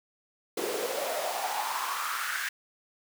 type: noise with high-pass filter sweep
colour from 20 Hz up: pink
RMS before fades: -32 dBFS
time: 0.57-2.49 s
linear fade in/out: 5 ms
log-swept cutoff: 390 to 1700 Hz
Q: 5.5
effects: none